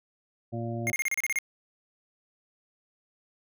harmonic tone, 116.2 Hz, A#2, 5 cents flat, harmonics 1 / 2 / 3 / 5 / 6, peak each -33 / -36 / -38 / -40 / -41 dBFS, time 0.52-0.92 s, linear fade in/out 20 ms
square tone bursts, 2132 Hz, C7, 32 cents sharp, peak -26 dBFS, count 9, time 0.87-1.387 s, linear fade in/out 0 ms, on 29 ms, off 32 ms
effects none

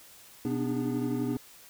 triangle tone cluster, 125.1 / 247.9 / 292 / 303.7 / 405.9 Hz, B2 / B3 / D4 / D#4 / G#4, +23 / +7 / -10 / -42 / -40 cents, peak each -34 / -29 / -32 / -35 / -35 dBFS, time 0.45-1.37 s, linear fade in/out 2 ms, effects white hiss -53 dBFS RMS until 1.69 s

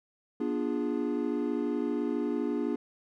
triangle chord, B diminished seventh, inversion none, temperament equal with one note detuned, 241.7 / 293.7 / 349.2 / 415.3 Hz, B3 / D4 / F4 / Ab4, -37 / 0 / 0 / 0 cents, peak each -31 / -30 / -33 / -33 dBFS, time 0.4-2.76 s, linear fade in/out 5 ms, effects none

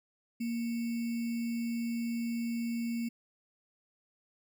sine tone with sample-and-hold, 233.1 Hz, A#3, in tune, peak -31 dBFS, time 0.4-3.09 s, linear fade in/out 10 ms, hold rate 2450 Hz, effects none

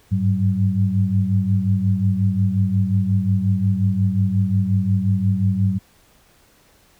sine tone cluster, 98.5 / 104.1 / 189.5 Hz, G2 / G#2 / F#3, +9 / +5 / +42 cents, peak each -20 dBFS, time 0.11-5.79 s, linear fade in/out 20 ms, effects pink hiss -55 dBFS RMS until 6.99 s

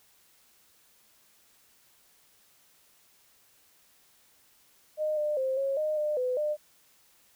sine tone with pitch steps, 614 / 600 / 526 / 546 / 614 / 602 / 504 / 601 Hz, D#5 / D5 / C5 / C#5 / D#5 / D5 / B4 / D5, -23 / +37 / +9 / -26 / -23 / +43 / +35 / +40 cents, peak -26 dBFS, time 4.97-6.57 s, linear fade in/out 50 ms, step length 200 ms, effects white hiss -63 dBFS RMS until 7.35 s

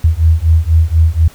sine beating tone pair, 79 / 83.1 Hz, D#2 / E2, +27 / +15 cents, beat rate 4.1 Hz, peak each -10 dBFS, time 0.04-1.28 s, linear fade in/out 5 ms, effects pink hiss -41 dBFS RMS until 1.34 s

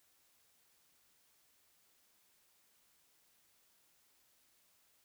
silence, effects white hiss -72 dBFS RMS until 5.04 s

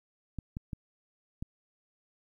clicks, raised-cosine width 5 ms, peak -24 dBFS, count 4, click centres 0.387 / 0.569 / 0.732 / 1.425 s, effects 11-bit

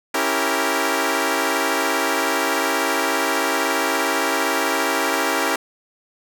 10% pulse chord, C# diminished seventh, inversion none, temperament equal, 277.2 / 329.6 / 392 / 466.2 Hz, C#4 / E4 / G4 / Bb4, 0 / 0 / 0 / 0 cents, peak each -16 dBFS, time 0.14-5.56 s, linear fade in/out 5 ms, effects none

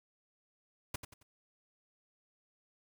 pink noise with echo, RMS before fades -37 dBFS, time 0.94-0.96 s, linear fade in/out 5 ms, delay 90 ms, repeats 3, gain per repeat -9 dB, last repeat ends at 1.23 s, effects none

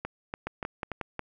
two click trains, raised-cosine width 0.5 ms, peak -17 / -18 dBFS, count 5 / 4, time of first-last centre 0.47-1.193 / 0.05-0.917 s, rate 5.53 / 3.46 Hz, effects none

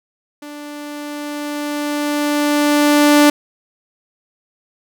sawtooth tone with level ramp, 293.7 Hz, D4, in tune, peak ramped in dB -27 to -3 dBFS, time 0.42-3.3 s, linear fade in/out 5 ms, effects none

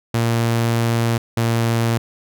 sawtooth tone pair in turn, 116.1 / 115.58 Hz, A#2 / A#2, -7 / -14 cents, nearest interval unison, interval 7 cents, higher first, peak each -12 dBFS, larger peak neither, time 0.14-1.18 / 1.37-1.98 s, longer first, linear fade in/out 5 ms, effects none

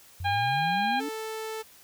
sine exponential sweep, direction up, 85.7 to 299.8 Hz, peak -32 dBFS, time 0.2-1.09 s, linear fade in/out 5 ms
harmonic tone, 809 Hz, G#5, 46 cents flat, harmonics 1 / 2 / 3 / 4 / 5, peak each -25 / -31 / -35 / -37 / -39 dBFS, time 0.24-1.01 s, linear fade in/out 20 ms
sawtooth tone, 440 Hz, A4, in tune, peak -29 dBFS, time 0.99-1.63 s, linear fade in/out 20 ms
effects white hiss -54 dBFS RMS until 1.83 s

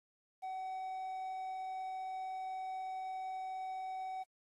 triangle tone with quantisation, 754 Hz, F#5, 32 cents sharp, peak -37 dBFS, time 0.42-4.24 s, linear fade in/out 20 ms, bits 11, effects AAC 32 kbps

